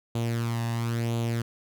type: tone with flanger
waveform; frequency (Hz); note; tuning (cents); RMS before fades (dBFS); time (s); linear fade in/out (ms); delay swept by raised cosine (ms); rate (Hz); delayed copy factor
sawtooth; 116.54; A#2; 0; -28; 0.15-1.42; 5; 0.28 to 1.11; 0.98; +0.6
effects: none